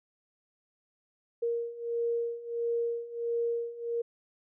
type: beating tone pair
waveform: sine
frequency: 467.4 / 468.9 Hz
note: A#4 / A#4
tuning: +5 / +10 cents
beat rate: 1.5 Hz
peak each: -34 / -31 dBFS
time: 1.42-4.02 s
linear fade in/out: 10 ms
effects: none